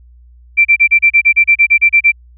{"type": "tone bursts", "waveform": "sine", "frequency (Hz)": 2349, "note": "D7", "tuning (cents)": 0, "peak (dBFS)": -4, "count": 14, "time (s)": [0.57, 2.12], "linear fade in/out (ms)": 20, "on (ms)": 81, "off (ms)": 32, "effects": ["added 60 Hz sine -39 dBFS peak until 2.37 s"]}